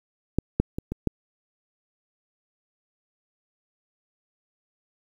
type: clicks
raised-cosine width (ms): 3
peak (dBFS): -8 / -6 / -16 / -16 / -9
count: 5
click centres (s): 0.386 / 0.6 / 0.785 / 0.92 / 1.073
effects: 8-bit